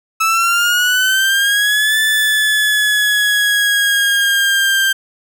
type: linear two-way sweep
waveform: 30% pulse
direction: up then down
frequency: 1303 to 1753 to 1575 Hz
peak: -9 dBFS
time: 0.2-4.93 s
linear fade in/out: 10 ms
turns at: 1.99 s
effects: none